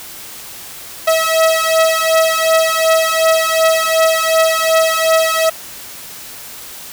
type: beating tone pair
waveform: sawtooth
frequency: 645 / 647.7 Hz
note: E5 / E5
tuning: -38 / -31 cents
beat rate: 2.7 Hz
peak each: -10 dBFS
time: 1.07-5.5 s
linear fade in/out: 10 ms
effects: white hiss -32 dBFS RMS until 6.92 s